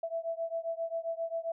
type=beating tone pair; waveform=sine; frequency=659.3 / 666.8 Hz; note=E5 / E5; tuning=0 / +20 cents; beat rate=7.5 Hz; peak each=-35 / -36 dBFS; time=0.03-1.52 s; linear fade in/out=5 ms; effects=none